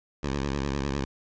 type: tone with vibrato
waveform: 10% pulse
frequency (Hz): 69.3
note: C#2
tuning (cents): 0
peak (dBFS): -19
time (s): 0.23-1.05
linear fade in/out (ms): 5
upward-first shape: sine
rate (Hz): 9.8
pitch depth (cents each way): 93
effects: resampled to 16000 Hz + 10-bit